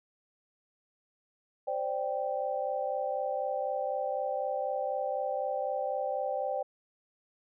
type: chord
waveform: sine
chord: C suspended second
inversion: none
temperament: equal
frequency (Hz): 523.3 / 587.3 / 784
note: C5 / D5 / G5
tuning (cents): 0 / 0 / 0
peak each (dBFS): -34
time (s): 1.67-6.63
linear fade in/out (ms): 10
effects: none